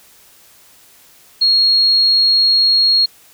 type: tone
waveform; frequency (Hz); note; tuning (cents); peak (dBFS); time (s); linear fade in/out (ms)
sine; 4291; C8; +43; -9; 1.41-3.06; 10
effects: white hiss -47 dBFS RMS until 3.33 s